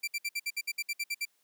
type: tone bursts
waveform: sawtooth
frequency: 2349 Hz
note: D7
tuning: in tune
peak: -27 dBFS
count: 12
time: 0.03-1.254 s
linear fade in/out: 10 ms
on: 47 ms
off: 60 ms
effects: white hiss -72 dBFS RMS until 1.43 s + high-pass 200 Hz 12 dB/octave